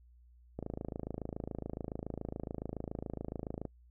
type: click train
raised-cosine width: 2 ms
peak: -25 dBFS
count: 84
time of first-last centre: 0.59-3.653 s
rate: 27.1 Hz
effects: noise-tail reverb RT60 0.1 s tail -25 dB re dry + added 60 Hz sine -58 dBFS peak until 3.9 s